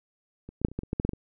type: clicks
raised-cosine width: 3 ms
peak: -28 / -25 / -6 / -29 / -29 / -17 / -26 / -15 / -13 / -13 / -14 / -23 dBFS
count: 12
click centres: 0.49 / 0.616 / 0.649 / 0.685 / 0.716 / 0.79 / 0.834 / 0.931 / 0.999 / 1.05 / 1.092 / 1.134 s
effects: none